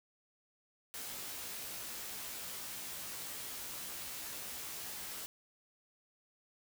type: noise with comb filter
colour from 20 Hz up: white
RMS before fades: -44 dBFS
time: 0.94-5.26 s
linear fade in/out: 0 ms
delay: 16 ms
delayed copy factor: +0.7
effects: none